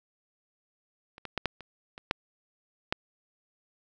clicks, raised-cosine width 0.3 ms, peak -30 / -21 / -13 / -11 / -28 / -26 / -9 / -10 dBFS, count 8, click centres 1.181 / 1.253 / 1.377 / 1.457 / 1.607 / 1.979 / 2.111 / 2.925 s, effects none

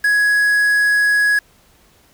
triangle tone with quantisation, 1671 Hz, G#6, 10 cents sharp, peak -10 dBFS, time 0.04-1.39 s, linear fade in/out 5 ms, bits 5, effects pink hiss -53 dBFS RMS until 2.13 s

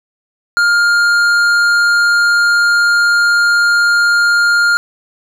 sine tone with tanh clipping, 1408 Hz, F6, 14 cents sharp, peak -10 dBFS, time 0.57-4.77 s, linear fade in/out 0 ms, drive 11 dB, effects none

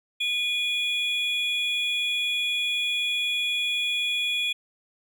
triangle tone pair together, 2443 / 3375 Hz, D#7 / G#7, -32 / +27 cents, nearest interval tritone, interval 559 cents, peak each -25 dBFS, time 0.2-4.53 s, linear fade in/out 10 ms, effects none

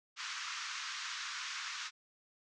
pink band-pass noise, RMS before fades -42 dBFS, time 0.16-1.91 s, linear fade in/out 50 ms, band 1100 to 6700 Hz, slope 48 dB/octave, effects none

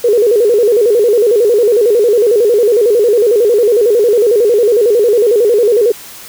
sine tone with vibrato, 445.5 Hz, A4, 22 cents sharp, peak -6 dBFS, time 0.04-5.92 s, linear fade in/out 5 ms, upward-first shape square, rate 11 Hz, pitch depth 130 cents each way, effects white hiss -32 dBFS RMS until 6.28 s

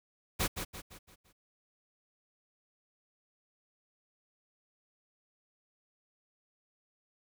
pink noise with echo, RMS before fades -30 dBFS, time 0.39-0.48 s, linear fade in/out 20 ms, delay 170 ms, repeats 5, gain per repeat -7 dB, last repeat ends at 1.33 s, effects none

